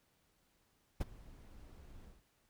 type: noise with ADSR envelope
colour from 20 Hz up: brown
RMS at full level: -32 dBFS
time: 1-2.23 s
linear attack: 13 ms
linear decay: 23 ms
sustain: -23 dB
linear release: 170 ms
effects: pink hiss -75 dBFS RMS until 2.49 s